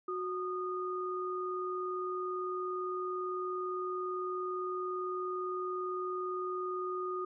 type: tone pair together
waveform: sine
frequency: 367.1 / 1229.4 Hz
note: F#4 / D#6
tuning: -14 / -21 cents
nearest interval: octave + major sixth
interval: 2093 cents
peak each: -36 / -37 dBFS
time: 0.08-7.25 s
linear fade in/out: 5 ms
effects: none